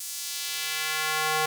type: tone with high-pass filter sweep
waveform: square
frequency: 155.56 Hz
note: D#3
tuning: in tune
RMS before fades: -29 dBFS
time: 0-1.46 s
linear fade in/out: 5 ms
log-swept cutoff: 7600 to 710 Hz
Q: 0.92
effects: none